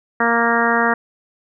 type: harmonic tone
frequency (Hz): 233.1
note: A#3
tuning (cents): 0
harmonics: 1 / 2 / 3 / 4 / 5 / 6 / 7 / 8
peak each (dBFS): -22 / -22 / -22 / -22 / -22 / -22 / -22 / -22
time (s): 0.2-0.94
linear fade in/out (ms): 5
effects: none